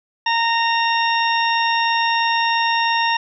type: harmonic tone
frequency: 923 Hz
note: A#5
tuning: 17 cents flat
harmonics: 1 / 2 / 3 / 4 / 6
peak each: -18 / -22 / -24 / -26 / -28 dBFS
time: 0.26-3.17 s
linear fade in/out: 5 ms
effects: none